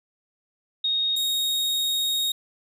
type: tone pair in turn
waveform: sine / 40% pulse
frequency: 3729 / 3743 Hz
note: A#7 / A#7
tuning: 0 / +6 cents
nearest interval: unison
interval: 6 cents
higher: second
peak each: -21 dBFS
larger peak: neither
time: 0.84-1.16 / 1.16-2.32 s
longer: second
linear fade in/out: 5 ms
effects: none